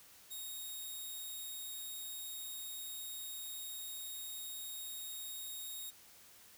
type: tone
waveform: 5% pulse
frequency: 3755 Hz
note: A#7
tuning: 12 cents sharp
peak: -35 dBFS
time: 0.3-5.91 s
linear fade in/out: 20 ms
effects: white hiss -60 dBFS RMS until 6.57 s